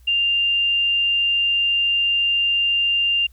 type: tone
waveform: sine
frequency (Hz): 2794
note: F7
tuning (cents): 0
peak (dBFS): -16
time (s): 0.07-3.27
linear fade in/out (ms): 10
effects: added 61 Hz sine -46 dBFS peak until 3.32 s + white hiss -61 dBFS RMS until 3.32 s